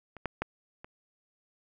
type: clicks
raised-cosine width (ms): 0.5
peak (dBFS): -30 / -16 / -15 / -29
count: 4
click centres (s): 0.167 / 0.257 / 0.42 / 0.845
effects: none